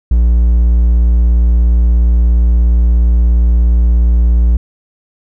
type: tone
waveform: triangle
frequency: 58.5 Hz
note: A#1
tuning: 7 cents sharp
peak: -4 dBFS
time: 0.11-4.57 s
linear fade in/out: 5 ms
effects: none